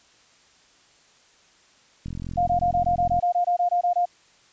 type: click train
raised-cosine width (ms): 5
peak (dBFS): -21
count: 50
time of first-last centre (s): 2.06-3.189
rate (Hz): 43.4
type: tone bursts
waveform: sine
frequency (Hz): 706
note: F5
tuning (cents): +19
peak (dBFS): -18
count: 14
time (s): 2.37-4.056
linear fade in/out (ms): 10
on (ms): 100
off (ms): 22
effects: white hiss -57 dBFS RMS until 4.52 s + resampled to 16000 Hz